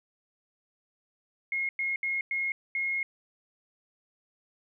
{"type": "tone bursts at uneven times", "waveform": "sine", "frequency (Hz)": 2155, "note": "C#7", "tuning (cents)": -49, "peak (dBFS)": -27, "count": 5, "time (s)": [[1.52, 1.69], [1.79, 1.96], [2.03, 2.21], [2.31, 2.52], [2.75, 3.03]], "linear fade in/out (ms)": 2, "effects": []}